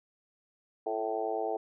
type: harmonic tone with a mistuned harmonic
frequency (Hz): 110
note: A2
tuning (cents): 0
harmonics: 3 / 4 / 5 / 6 / 7 / 8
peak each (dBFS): -40 / -34 / -41 / -36 / -35 / -45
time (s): 0.86-1.57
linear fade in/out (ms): 5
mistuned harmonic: 3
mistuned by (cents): +48
effects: none